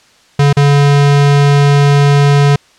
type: tone with dropouts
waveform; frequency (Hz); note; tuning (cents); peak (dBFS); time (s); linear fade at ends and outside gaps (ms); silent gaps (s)
square; 142.7; D3; -49; -6; 0.39-2.56; 5; 0.529-0.568
effects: white hiss -47 dBFS RMS until 2.78 s + low-pass 6000 Hz 12 dB/octave